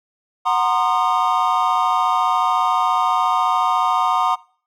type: chord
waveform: triangle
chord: C half-diminished seventh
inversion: second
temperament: equal with one note detuned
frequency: 740 / 932.3 / 1046.5 / 1223.1 Hz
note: Gb5 / Bb5 / C6 / Eb6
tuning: 0 / 0 / 0 / -30 cents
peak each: -19 dBFS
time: 0.45-4.36 s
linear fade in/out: 20 ms
effects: noise-tail reverb RT60 0.5 s tail -23 dB re dry